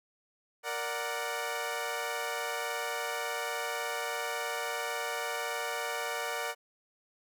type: chord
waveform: 15% pulse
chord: Bb augmented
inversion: none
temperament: equal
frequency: 466.2 / 587.3 / 740 Hz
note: Bb4 / D5 / F#5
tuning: 0 / 0 / 0 cents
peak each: -31 dBFS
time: 0.63-6.55 s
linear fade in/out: 50 ms
effects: none